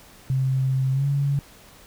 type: tone with pitch glide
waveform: sine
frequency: 132.1 to 140.77 Hz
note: C3 to C#3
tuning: +17 to +27 cents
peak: -19 dBFS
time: 0.3-1.39 s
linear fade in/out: 0 ms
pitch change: +110 cents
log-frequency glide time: 0.92-1.05 s
effects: pink hiss -49 dBFS RMS until 1.86 s